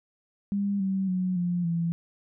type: tone with pitch steps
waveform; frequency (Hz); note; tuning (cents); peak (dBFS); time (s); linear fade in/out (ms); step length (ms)
sine; 200.7 / 192.08 / 183.83 / 175.93 / 168.38; G3 / G3 / F#3 / F3 / E3; +41 / -35 / -11 / +13 / +37; -24; 0.52-1.92; 0; 280
effects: none